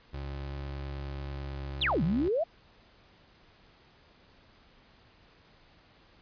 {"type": "tone with pitch glide", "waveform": "30% pulse", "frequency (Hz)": [69.3, 68.74], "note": ["C#2", "C#2"], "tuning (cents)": [0, -14], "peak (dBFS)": -33, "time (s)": [0.13, 2.29], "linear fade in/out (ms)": 10, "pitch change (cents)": -14, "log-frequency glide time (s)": [1.16, 1.63]}
{"type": "exponential two-way sweep", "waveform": "sine", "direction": "down then up", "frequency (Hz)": [4285, 148.2, 706], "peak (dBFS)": -25, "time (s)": [1.81, 2.44], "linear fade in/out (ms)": 10, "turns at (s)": 2.03}
{"effects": ["pink hiss -60 dBFS RMS until 6.21 s", "resampled to 11025 Hz"]}